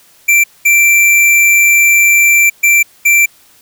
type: tone bursts at uneven times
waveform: square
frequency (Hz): 2349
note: D7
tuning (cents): 0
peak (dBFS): -6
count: 4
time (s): 0.28-0.44 / 0.65-2.5 / 2.63-2.83 / 3.05-3.26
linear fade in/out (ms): 10
effects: white hiss -46 dBFS RMS until 3.61 s